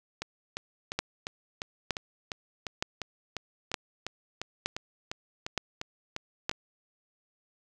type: two click trains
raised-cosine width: 0.2 ms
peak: -17 / -11 dBFS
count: 19 / 7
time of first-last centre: 0.22-6.514 / 0.99-6.495 s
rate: 2.86 / 1.09 Hz
effects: none